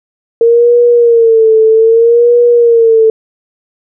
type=tone with vibrato; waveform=sine; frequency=459.9 Hz; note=A#4; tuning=23 cents flat; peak=-3 dBFS; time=0.41-3.1 s; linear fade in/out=2 ms; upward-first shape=sine; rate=0.63 Hz; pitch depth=75 cents each way; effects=none